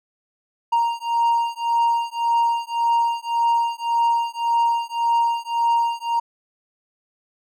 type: beating tone pair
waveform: triangle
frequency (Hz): 932.3 / 934.1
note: A#5 / A#5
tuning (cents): 0 / +3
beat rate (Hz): 1.8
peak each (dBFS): -19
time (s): 0.72-6.2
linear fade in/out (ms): 10
effects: none